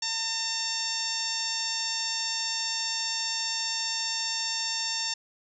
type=harmonic tone; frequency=905 Hz; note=A5; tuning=48 cents sharp; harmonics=1 / 2 / 3 / 4 / 5 / 6 / 7 / 8; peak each=-40 / -40 / -39 / -37 / -37 / -31 / -38 / -37 dBFS; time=0.02-5.14 s; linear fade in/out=5 ms; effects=none